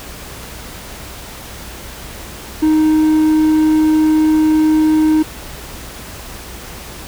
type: tone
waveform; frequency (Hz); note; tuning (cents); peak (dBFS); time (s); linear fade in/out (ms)
triangle; 311.1; D#4; 0; -7; 2.62-5.23; 10
effects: added 60 Hz sine -37 dBFS peak until 7.07 s + pink hiss -32 dBFS RMS until 7.07 s